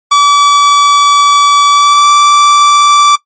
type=tone with pitch glide; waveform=45% pulse; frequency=1150 to 1165.4 Hz; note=D6 to D6; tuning=-37 to -14 cents; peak=-3 dBFS; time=0.11-3.16 s; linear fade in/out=10 ms; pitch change=+23 cents; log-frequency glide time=1.7-2.12 s; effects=noise-tail reverb RT60 0.1 s tail -18 dB re dry + MP3 32 kbps